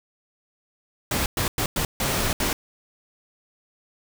pink noise bursts at uneven times, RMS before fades -24 dBFS, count 6, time 1.11-1.26 / 1.37-1.48 / 1.58-1.66 / 1.76-1.85 / 2-2.33 / 2.4-2.53 s, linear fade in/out 2 ms, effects none

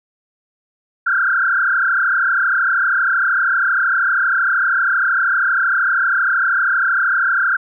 sine tone with frequency modulation, 1480 Hz, F#6, in tune, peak -13 dBFS, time 1.06-7.57 s, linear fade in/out 10 ms, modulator 32.8 Hz, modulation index 3.7, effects none

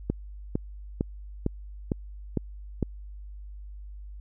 click train, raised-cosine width 3 ms, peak -12 dBFS, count 7, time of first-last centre 0.1-2.827 s, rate 2.2 Hz, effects added 50 Hz sine -39 dBFS peak until 4.2 s

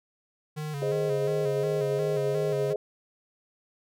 square tone with vibrato, 146.83 Hz, D3, in tune, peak -32 dBFS, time 0.56-2.74 s, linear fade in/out 20 ms, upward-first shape square, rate 2.8 Hz, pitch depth 67 cents each way
sine chord, Ab major, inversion none, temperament equal, 415.3 / 523.3 / 622.3 Hz, Ab4 / C5 / Eb5, 0 / 0 / 0 cents, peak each -27 / -32 / -32 dBFS, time 0.82-2.76 s, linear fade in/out 2 ms
effects none

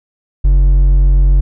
triangle tone with hard clipping, 46.06 Hz, F#1, 7 cents flat, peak -7 dBFS, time 0.44-1.41 s, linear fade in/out 10 ms, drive 8 dB, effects none

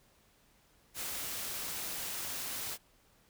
white noise, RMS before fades -39 dBFS, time 0.94-2.78 s, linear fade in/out 50 ms, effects pink hiss -67 dBFS RMS until 3.29 s

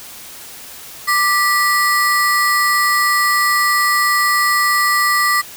square ring-modulated tone, 1568 Hz, G6, in tune, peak -10 dBFS, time 1.07-5.42 s, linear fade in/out 20 ms, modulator 389 Hz, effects white hiss -35 dBFS RMS until 5.56 s

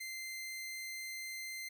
sawtooth tone, 2081 Hz, C7, 10 cents flat, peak -38 dBFS, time 0-1.69 s, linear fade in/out 10 ms, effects none

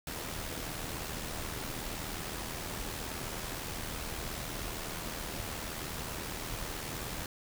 pink noise with amplitude modulation, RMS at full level -37 dBFS, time 0.07-7.26 s, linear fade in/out 2 ms, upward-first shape sine, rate 79.2 Hz, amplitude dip 45%, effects none

